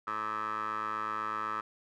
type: tone with band-pass filter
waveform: 15% pulse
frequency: 108 Hz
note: A2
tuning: 32 cents flat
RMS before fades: -35 dBFS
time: 0.07-1.61 s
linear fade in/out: 5 ms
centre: 1300 Hz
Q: 9.9
effects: none